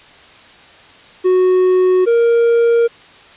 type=tone pair in turn; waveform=triangle; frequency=368.6 / 467.1 Hz; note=F#4 / A#4; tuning=-7 / +3 cents; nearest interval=major third; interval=410 cents; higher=second; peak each=-7 dBFS; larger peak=neither; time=1.24-2.06 / 2.06-2.88 s; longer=neither; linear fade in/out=20 ms; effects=white hiss -42 dBFS RMS until 3.36 s + resampled to 8000 Hz